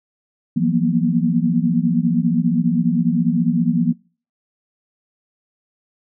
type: tone cluster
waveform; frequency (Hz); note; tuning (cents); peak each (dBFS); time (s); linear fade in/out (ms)
sine; 167.1 / 181.8 / 232.8 / 242.7; E3 / F#3 / A#3 / B3; +24 / -30 / -2 / -30; -20; 0.56-3.93; 10
effects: noise-tail reverb RT60 0.4 s tail -24 dB re dry